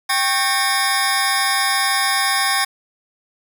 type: tone cluster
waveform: 25% pulse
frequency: 786 / 1098 / 1827 / 5040 Hz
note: G5 / C#6 / A#6 / D#8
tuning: +4 / -17 / -35 / +21 cents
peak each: -18 dBFS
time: 0.09-2.65 s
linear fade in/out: 10 ms
effects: 7-bit